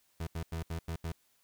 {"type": "tone bursts at uneven times", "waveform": "30% pulse", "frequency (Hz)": 82.1, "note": "E2", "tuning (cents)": -6, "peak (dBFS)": -32, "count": 6, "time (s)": [[0.2, 0.27], [0.35, 0.43], [0.52, 0.63], [0.7, 0.79], [0.88, 0.96], [1.04, 1.12]], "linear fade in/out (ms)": 5, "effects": ["white hiss -71 dBFS RMS until 1.43 s"]}